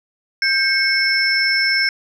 sine tone cluster, 1581 / 2181 / 5320 Hz, G6 / C#7 / E8, +14 / -29 / +15 cents, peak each -18 dBFS, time 0.42-1.89 s, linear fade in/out 2 ms, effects tanh soft clip ceiling -6 dBFS

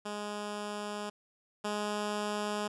10% pulse tone pair in turn, 207.7 / 208.5 Hz, G#3 / G#3, 0 / +7 cents, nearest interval unison, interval 7 cents, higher second, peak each -28 / -24 dBFS, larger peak second, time 0.05-1.1 / 1.64-2.68 s, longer first, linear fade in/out 10 ms, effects resampled to 24000 Hz

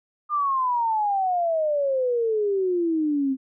sine exponential sweep, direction down, 1215 to 260.2 Hz, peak -20 dBFS, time 0.29-3.37 s, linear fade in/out 50 ms, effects none

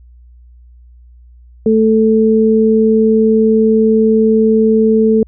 sine tone pair together, 220 / 440 Hz, A3 / A4, 0 / 0 cents, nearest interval octave, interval 1200 cents, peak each -10 dBFS, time 1.66-5.23 s, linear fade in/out 2 ms, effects added 60 Hz sine -38 dBFS peak until 5.27 s

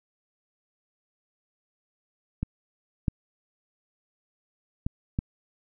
clicks, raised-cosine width 5 ms, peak -15 / -11 / -15 / -13 dBFS, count 4, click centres 2.43 / 3.082 / 4.865 / 5.189 s, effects none

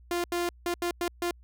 sawtooth tone bursts at uneven times, 348.3 Hz, F4, 5 cents flat, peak -23 dBFS, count 6, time 0.11-0.24 / 0.32-0.49 / 0.66-0.74 / 0.82-0.91 / 1.01-1.08 / 1.22-1.31 s, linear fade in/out 2 ms, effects added 60 Hz sine -51 dBFS peak until 1.43 s

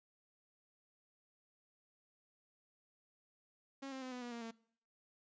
sawtooth tone with pitch steps, 272.5 / 264.4 / 256.6 / 249 / 241.7 / 234.5 / 227.6 Hz, C#4 / C4 / C4 / B3 / B3 / A#3 / A#3, -29 / +18 / -34 / +14 / -37 / +11 / -41 cents, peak -40 dBFS, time 3.82-4.513 s, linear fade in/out 10 ms, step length 99 ms, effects noise-tail reverb RT60 0.6 s tail -22 dB re dry + resampled to 16000 Hz

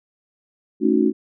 sine chord, D# half-diminished seventh, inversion second, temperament equal with one note detuned, 220 / 277.2 / 311.1 / 368.5 Hz, A3 / C#4 / D#4 / F#4, 0 / 0 / 0 / -7 cents, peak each -20 dBFS, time 0.8-1.13 s, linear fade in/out 50 ms, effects none

